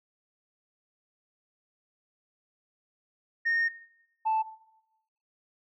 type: tone pair in turn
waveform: sine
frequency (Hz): 1843 / 878.9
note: A#6 / A5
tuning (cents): -20 / -2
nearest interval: octave + minor second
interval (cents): 1282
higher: first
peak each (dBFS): -22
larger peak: neither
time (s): 3.45-3.69 / 4.25-4.43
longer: first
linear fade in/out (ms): 20
effects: noise-tail reverb RT60 0.9 s tail -18 dB re dry + tanh soft clip ceiling -21 dBFS